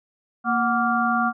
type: harmonic tone with a mistuned harmonic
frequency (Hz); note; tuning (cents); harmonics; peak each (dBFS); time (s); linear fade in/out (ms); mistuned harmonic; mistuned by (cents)
232.8; A#3; -2; 1 / 3 / 5 / 6; -24 / -24 / -24 / -24; 0.44-1.33; 50; 3; +96
effects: none